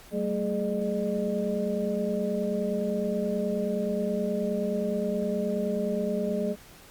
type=tone cluster; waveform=sine; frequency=190.8 / 220.3 / 419.1 / 606 Hz; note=G3 / A3 / G#4 / D#5; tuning=-47 / +2 / +16 / -46 cents; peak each=-31 dBFS; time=0.11-6.56 s; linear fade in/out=50 ms; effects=pink hiss -51 dBFS RMS until 6.9 s + Opus 48 kbps